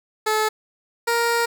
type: tone pair in turn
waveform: 15% pulse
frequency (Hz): 432.1 / 468.1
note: A4 / A#4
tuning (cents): -31 / +7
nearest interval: minor second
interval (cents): 138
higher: second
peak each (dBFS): -12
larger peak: neither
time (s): 0.26-0.49 / 1.07-1.46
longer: second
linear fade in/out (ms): 10
effects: none